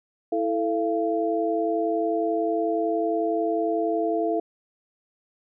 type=tone cluster; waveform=sine; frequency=329.4 / 440.4 / 684 Hz; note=E4 / A4 / F5; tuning=-1 / +2 / -36 cents; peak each=-26 dBFS; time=0.32-4.4 s; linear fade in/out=5 ms; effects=none